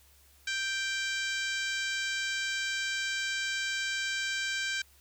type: harmonic tone with a mistuned harmonic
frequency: 784 Hz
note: G5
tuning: in tune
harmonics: 2 / 3 / 4 / 5 / 6 / 7 / 8 / 9 / 10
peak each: -33 / -37 / -39 / -41 / -43 / -44 / -45 / -46 / -47 dBFS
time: 0.47-4.82 s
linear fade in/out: 5 ms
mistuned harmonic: 10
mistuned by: -16 cents
effects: added 69 Hz sine -62 dBFS peak until 5 s + white hiss -62 dBFS RMS until 5 s